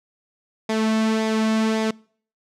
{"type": "tone with flanger", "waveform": "sawtooth", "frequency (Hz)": 220, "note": "A3", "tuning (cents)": 0, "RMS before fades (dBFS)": -21, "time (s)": [0.69, 1.91], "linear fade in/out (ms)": 5, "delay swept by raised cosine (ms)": [0.69, 2.49], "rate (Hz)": 1.8, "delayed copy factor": -0.5, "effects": ["noise-tail reverb RT60 0.5 s tail -25 dB re dry", "low-pass 7000 Hz 12 dB/octave"]}